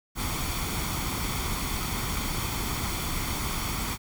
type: noise with comb filter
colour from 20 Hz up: pink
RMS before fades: -30 dBFS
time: 0.15-3.98 s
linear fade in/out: 50 ms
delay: 0.89 ms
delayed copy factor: +0.55
effects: none